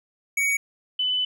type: tone pair in turn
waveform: square / sine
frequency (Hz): 2247 / 3005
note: C#7 / F#7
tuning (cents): +23 / +26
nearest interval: perfect fourth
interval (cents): 503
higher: second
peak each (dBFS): -21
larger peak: neither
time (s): 0.37-0.57 / 0.99-1.25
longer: second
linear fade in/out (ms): 5
effects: none